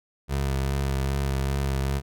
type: tone with vibrato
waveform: 25% pulse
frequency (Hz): 68.1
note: C#2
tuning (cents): -30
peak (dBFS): -20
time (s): 0.28-2.02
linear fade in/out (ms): 50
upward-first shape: sine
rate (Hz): 2.5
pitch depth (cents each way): 26
effects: none